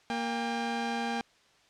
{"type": "tone pair together", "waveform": "sawtooth", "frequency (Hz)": [233.2, 800], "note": ["A#3", "G5"], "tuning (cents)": [1, 35], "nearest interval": "octave + major sixth", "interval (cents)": 2134, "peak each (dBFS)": [-29, -29], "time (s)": [0.1, 1.21], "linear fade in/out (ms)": 0, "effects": ["white hiss -63 dBFS RMS until 1.69 s", "low-pass 5000 Hz 12 dB/octave"]}